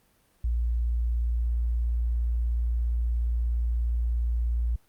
sine tone, 58.5 Hz, A#1, 7 cents sharp, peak -23 dBFS, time 0.44-4.76 s, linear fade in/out 5 ms, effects pink hiss -65 dBFS RMS until 4.88 s + Opus 32 kbps

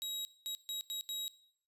sawtooth tone bursts at uneven times, 3825 Hz, A#7, 44 cents sharp, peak -34 dBFS, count 5, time 0.02-0.25 / 0.46-0.55 / 0.69-0.81 / 0.9-1.01 / 1.09-1.28 s, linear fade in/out 0 ms, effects noise-tail reverb RT60 0.6 s tail -17 dB re dry + resampled to 32000 Hz

